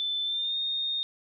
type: tone with pitch glide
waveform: sine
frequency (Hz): 3525 to 3681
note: A7 to A#7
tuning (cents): +2 to -23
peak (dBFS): -27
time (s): 0-1.03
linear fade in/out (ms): 0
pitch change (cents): +75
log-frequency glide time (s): 0.24-0.57
effects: none